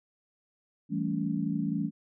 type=chord; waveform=sine; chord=A dominant seventh; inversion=second; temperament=equal with one note detuned; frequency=164.81 / 196 / 220 / 281.4 Hz; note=E3 / G3 / A3 / C#4; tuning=0 / 0 / 0 / +26 cents; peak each=-33 dBFS; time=0.89-1.91 s; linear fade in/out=50 ms; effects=none